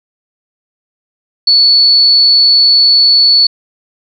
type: tone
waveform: sine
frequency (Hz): 4435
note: C#8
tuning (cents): 0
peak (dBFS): -4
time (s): 1.47-3.47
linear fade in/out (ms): 5
effects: none